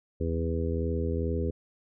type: harmonic tone with a mistuned harmonic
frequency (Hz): 82.4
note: E2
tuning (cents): 0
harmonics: 1 / 2 / 3 / 4 / 5 / 6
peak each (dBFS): -29 / -36 / -35 / -38 / -34 / -36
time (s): 0.2-1.51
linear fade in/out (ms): 10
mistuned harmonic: 1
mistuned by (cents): -45
effects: none